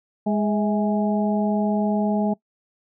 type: harmonic tone with a mistuned harmonic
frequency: 207.7 Hz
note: G#3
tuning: in tune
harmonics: 1 / 2 / 3 / 4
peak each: -20 / -29 / -27 / -29 dBFS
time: 0.26-2.34 s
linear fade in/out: 10 ms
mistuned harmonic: 3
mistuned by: +61 cents
effects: noise-tail reverb RT60 0.1 s tail -22 dB re dry